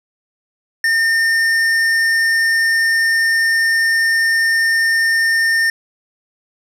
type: tone with tanh clipping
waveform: triangle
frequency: 1815 Hz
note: A#6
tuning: 47 cents flat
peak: -14 dBFS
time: 0.84-5.7 s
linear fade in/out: 2 ms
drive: 16 dB
effects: none